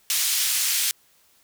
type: band-pass noise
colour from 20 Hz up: white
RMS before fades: -23 dBFS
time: 0.1-0.91 s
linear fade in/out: 0 ms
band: 2400 to 12000 Hz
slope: 12 dB/octave
effects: white hiss -60 dBFS RMS until 1.43 s